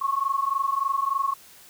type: tone pair together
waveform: sine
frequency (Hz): 1085.3 / 1108.7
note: C#6 / C#6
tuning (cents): -37 / 0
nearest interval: unison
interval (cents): 37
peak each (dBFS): -25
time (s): 0.01-1.34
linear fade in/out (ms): 10
effects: white hiss -50 dBFS RMS until 1.69 s